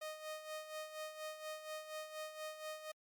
sawtooth tone with tremolo, 620 Hz, D#5, 6 cents flat, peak -38 dBFS, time 0.01-2.92 s, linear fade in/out 10 ms, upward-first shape sine, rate 4.2 Hz, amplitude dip 65%, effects MP3 96 kbps

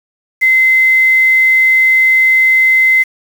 sine tone with quantisation, 2060 Hz, C7, 28 cents flat, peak -6 dBFS, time 0.41-3.04 s, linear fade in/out 20 ms, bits 5, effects none

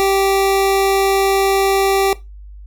square tone pair together, 390 / 780 Hz, G4 / G5, -9 / -9 cents, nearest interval octave, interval 1200 cents, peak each -15 / -18 dBFS, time 0-2.13 s, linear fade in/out 0 ms, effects noise-tail reverb RT60 0.2 s tail -17 dB re dry + added 50 Hz sine -33 dBFS peak until 2.66 s

